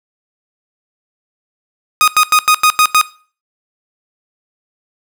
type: tone bursts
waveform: sawtooth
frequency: 1244 Hz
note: D#6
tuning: 1 cent flat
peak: -3 dBFS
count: 7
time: 2.01-3.013 s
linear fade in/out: 0 ms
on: 67 ms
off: 89 ms
effects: noise-tail reverb RT60 0.4 s tail -19 dB re dry